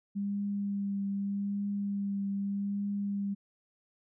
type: tone with vibrato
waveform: sine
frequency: 200.2 Hz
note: G3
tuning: 37 cents sharp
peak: -30 dBFS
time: 0.15-3.35 s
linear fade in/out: 20 ms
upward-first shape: triangle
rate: 0.82 Hz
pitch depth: 19 cents each way
effects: none